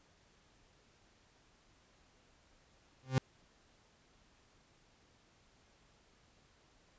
40% pulse tone with exponential growth, 130.81 Hz, C3, in tune, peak -23 dBFS, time 3.03-3.18 s, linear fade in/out 0 ms, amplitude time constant 31 ms, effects pink hiss -68 dBFS RMS until 6.98 s + resampled to 16000 Hz

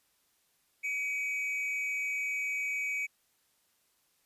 triangle tone pair together, 2269 / 2516 Hz, C#7 / D#7, +40 / +19 cents, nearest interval major second, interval 179 cents, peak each -30 / -37 dBFS, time 0.83-3.07 s, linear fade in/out 20 ms, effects white hiss -72 dBFS RMS until 4.25 s + resampled to 32000 Hz

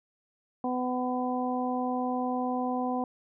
harmonic tone, 251.1 Hz, B3, 29 cents sharp, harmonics 1 / 2 / 3 / 4, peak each -30 / -35 / -32 / -37 dBFS, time 0.64-3.04 s, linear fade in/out 2 ms, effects none

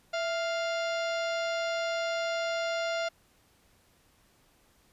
harmonic tone with a mistuned harmonic, 698.5 Hz, F5, in tune, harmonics 1 / 2 / 3 / 4 / 5 / 6 / 7 / 8 / 10, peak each -30 / -36 / -40 / -42 / -44 / -46 / -47 / -48 / -50 dBFS, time 0.13-3.09 s, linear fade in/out 10 ms, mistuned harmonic 1, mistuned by -86 cents, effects pink hiss -65 dBFS RMS until 4.92 s + resampled to 32000 Hz

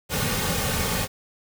pink noise with comb filter, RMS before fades -25 dBFS, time 0.09-1.08 s, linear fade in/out 50 ms, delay 3 ms, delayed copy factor -0.65, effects none

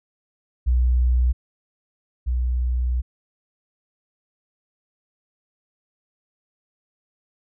sine tone pair in turn, 61.7 / 61.7 Hz, B1 / B1, -1 / -1 cents, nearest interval unison, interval 0 cents, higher neither, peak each -15 / -19 dBFS, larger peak first, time 0.66-1.33 / 2.26-3.02 s, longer second, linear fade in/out 20 ms, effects none

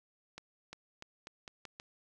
accelerating click train, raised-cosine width 0.2 ms, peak -28 dBFS, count 7, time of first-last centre 0.38-1.799 s, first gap 350 ms, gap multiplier 0.84, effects none

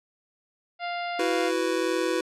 harmonic tone, 698.5 Hz, F5, in tune, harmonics 1 / 2 / 3 / 4 / 5 / 6 / 7, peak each -30 / -37 / -37 / -41 / -45 / -48 / -47 dBFS, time 0.79-1.52 s, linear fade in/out 50 ms
square chord, E suspended second, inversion none, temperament just, 329.6 / 370.8 / 494.4 Hz, E4 / F#4 / B4, 0 / +4 / +2 cents, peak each -29 dBFS, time 1.19-2.21 s, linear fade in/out 5 ms
effects low-pass 9000 Hz 12 dB/octave

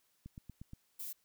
click train, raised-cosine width 5 ms, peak -35 dBFS, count 5, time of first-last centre 0.26-0.734 s, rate 8.44 Hz
violet noise, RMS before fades -43 dBFS, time 0.99-1.13 s, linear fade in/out 10 ms
effects white hiss -75 dBFS RMS until 1.24 s

